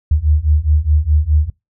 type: beating tone pair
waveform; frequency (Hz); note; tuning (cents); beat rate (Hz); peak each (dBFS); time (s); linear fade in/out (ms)
sine; 73.42 / 78.22; D2 / D#2; 0 / +10; 4.8; -14 / -13; 0.11-1.5; 5
effects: noise-tail reverb RT60 0.2 s tail -23 dB re dry